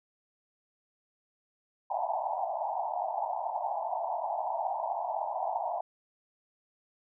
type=band-pass noise; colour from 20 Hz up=pink; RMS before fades=-33 dBFS; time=1.9-5.81 s; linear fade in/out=5 ms; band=640 to 940 Hz; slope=96 dB/octave; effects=none